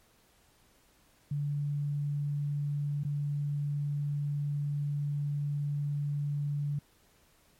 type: tone with dropouts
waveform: sine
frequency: 144.8 Hz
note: D3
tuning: 24 cents flat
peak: -29 dBFS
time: 1.31-6.79 s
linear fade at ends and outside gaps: 5 ms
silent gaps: 3.035-3.048 s
effects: pink hiss -65 dBFS RMS until 7.59 s + MP3 64 kbps